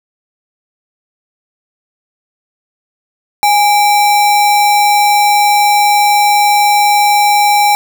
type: tone with sample-and-hold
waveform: sine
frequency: 826 Hz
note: G#5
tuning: 10 cents flat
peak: -6 dBFS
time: 3.43-7.75 s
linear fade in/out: 0 ms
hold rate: 3150 Hz
effects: none